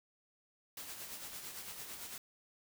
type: noise with tremolo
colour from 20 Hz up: white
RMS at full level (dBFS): -45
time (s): 0.77-2.18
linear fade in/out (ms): 2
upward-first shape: sine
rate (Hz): 8.9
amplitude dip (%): 45
effects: none